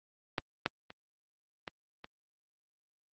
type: clicks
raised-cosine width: 0.3 ms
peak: -13 / -11 / -30 / -21 / -28 dBFS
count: 5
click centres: 0.382 / 0.661 / 0.904 / 1.678 / 2.044 s
effects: high-pass 100 Hz 12 dB/octave + Opus 32 kbps